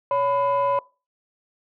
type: tone pair together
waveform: sine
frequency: 560.1 / 1000 Hz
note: C#5 / B5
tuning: +18 / +21 cents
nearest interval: minor seventh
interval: 1003 cents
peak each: -20 dBFS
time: 0.11-0.79 s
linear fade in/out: 2 ms
effects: noise-tail reverb RT60 0.3 s tail -22 dB re dry + tanh soft clip ceiling -15 dBFS